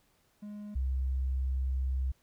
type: tone pair in turn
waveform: triangle / sine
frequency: 207.7 / 65.42 Hz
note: G#3 / C2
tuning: 0 / 0 cents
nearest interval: octave + minor sixth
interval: 2000 cents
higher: first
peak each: -38 / -28 dBFS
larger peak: second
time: 0.42-0.75 / 0.75-2.12 s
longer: second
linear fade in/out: 10 ms
effects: pink hiss -70 dBFS RMS until 2.22 s